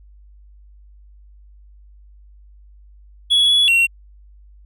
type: tone with pitch steps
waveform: triangle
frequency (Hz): 3371 / 3390 / 2735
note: G#7 / G#7 / F7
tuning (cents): +25 / +35 / -37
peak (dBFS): -10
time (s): 3.3-3.87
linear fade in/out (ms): 20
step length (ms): 190
effects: added 50 Hz sine -43 dBFS peak until 4.65 s